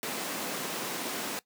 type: high-pass noise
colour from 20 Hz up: pink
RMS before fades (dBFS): -35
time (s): 0.03-1.39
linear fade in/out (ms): 0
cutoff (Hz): 200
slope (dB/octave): 24
effects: noise-tail reverb RT60 0.1 s tail -19 dB re dry